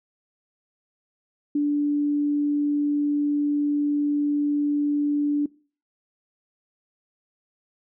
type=tone; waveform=sine; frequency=291.6 Hz; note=D4; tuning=12 cents flat; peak=-19 dBFS; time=1.55-5.46 s; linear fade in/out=5 ms; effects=noise-tail reverb RT60 0.4 s tail -22 dB re dry